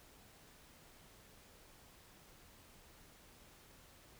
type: silence
effects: pink hiss -62 dBFS RMS until 4.19 s

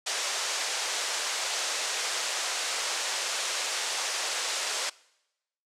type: band-pass noise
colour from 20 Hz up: white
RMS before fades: -31 dBFS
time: 0.06-4.9 s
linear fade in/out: 10 ms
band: 450 to 7700 Hz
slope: 24 dB/octave
effects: noise-tail reverb RT60 0.9 s tail -23 dB re dry + low-pass 12000 Hz 12 dB/octave

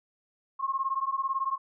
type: beating tone pair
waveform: sine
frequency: 1068 / 1086 Hz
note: C6 / C#6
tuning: +35 / -36 cents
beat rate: 18 Hz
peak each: -30 dBFS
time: 0.59-1.58 s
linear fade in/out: 20 ms
effects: none

